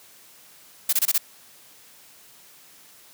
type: noise bursts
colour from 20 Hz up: blue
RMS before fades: -20 dBFS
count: 5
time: 0.89-1.18 s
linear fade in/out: 5 ms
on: 38 ms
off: 25 ms
effects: white hiss -51 dBFS RMS until 3.13 s + high-pass 100 Hz 12 dB/octave